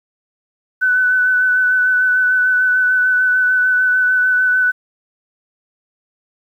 sine tone with vibrato, 1500 Hz, F#6, 23 cents sharp, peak -11 dBFS, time 0.81-4.72 s, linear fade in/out 20 ms, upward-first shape sine, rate 6.7 Hz, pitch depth 20 cents each way, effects 8-bit

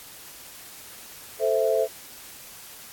sine chord, A minor, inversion none, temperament equal, 440 / 523.3 / 659.3 Hz, A4 / C5 / E5, 0 / 0 / 0 cents, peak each -24 dBFS, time 1.39-1.88 s, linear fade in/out 50 ms, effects white hiss -44 dBFS RMS until 2.92 s + AAC 64 kbps

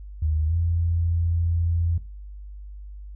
sine tone with pitch glide, 77.5 to 84.51 Hz, D#2 to E2, -6 to +44 cents, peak -20 dBFS, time 0.22-1.98 s, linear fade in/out 5 ms, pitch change +150 cents, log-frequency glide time 0.47-0.54 s, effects noise-tail reverb RT60 0.3 s tail -17 dB re dry + added 50 Hz sine -36 dBFS peak until 3.15 s

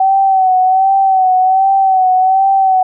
sine tone with vibrato, 760 Hz, F#5, 46 cents sharp, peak -7 dBFS, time 0-2.83 s, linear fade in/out 5 ms, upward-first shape sine, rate 1.3 Hz, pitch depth 45 cents each way, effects none

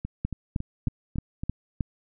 two click trains, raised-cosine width 5 ms, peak -19 / -14 dBFS, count 6 / 6, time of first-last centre 0.05-1.435 / 0.25-1.808 s, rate 3.61 / 3.21 Hz, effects none

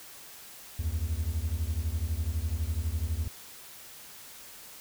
triangle beating tone pair, 73.42 / 85.42 Hz, D2 / F2, 0 / -38 cents, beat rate 12 Hz, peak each -29 dBFS, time 0.79-3.28 s, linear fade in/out 5 ms, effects white hiss -48 dBFS RMS until 4.8 s

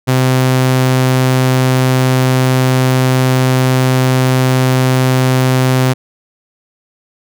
sawtooth tone, 129.2 Hz, C3, 21 cents flat, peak -5 dBFS, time 0.07-5.94 s, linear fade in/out 20 ms, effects none

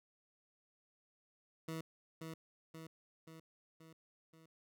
20% pulse tone with echo, 161.5 Hz, E3, 35 cents flat, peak -36 dBFS, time 1.68-1.81 s, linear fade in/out 5 ms, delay 530 ms, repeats 5, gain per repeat -4 dB, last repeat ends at 4.46 s, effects none

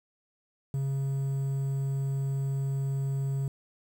triangle tone, 136.7 Hz, C#3, 24 cents flat, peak -25 dBFS, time 0.74-3.48 s, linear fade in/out 2 ms, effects 9-bit

